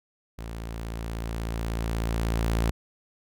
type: tone with level ramp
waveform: sawtooth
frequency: 56.4 Hz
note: A1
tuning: 44 cents sharp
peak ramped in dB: -31 to -18 dBFS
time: 0.38-2.71 s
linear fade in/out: 10 ms
effects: none